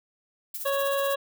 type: noise with tremolo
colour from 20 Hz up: violet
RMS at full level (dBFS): -33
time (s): 0.54-1.15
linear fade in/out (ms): 5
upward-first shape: sine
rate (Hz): 16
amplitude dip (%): 60
type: harmonic tone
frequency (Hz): 554.4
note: C#5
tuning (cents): 0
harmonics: 1 / 2 / 3 / 5 / 6 / 7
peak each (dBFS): -25 / -31 / -35 / -39 / -41 / -42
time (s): 0.65-1.16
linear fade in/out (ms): 10
effects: none